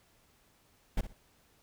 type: noise with echo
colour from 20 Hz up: brown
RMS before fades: -28 dBFS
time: 0.97-1.01 s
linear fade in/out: 5 ms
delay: 60 ms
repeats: 2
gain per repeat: -12 dB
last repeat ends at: 1.13 s
effects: pink hiss -67 dBFS RMS until 1.62 s